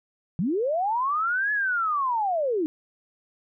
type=linear two-way sweep; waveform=sine; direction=up then down; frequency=150 to 1719 to 293.6 Hz; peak=-22 dBFS; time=0.39-2.66 s; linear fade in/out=0 ms; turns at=1.52 s; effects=none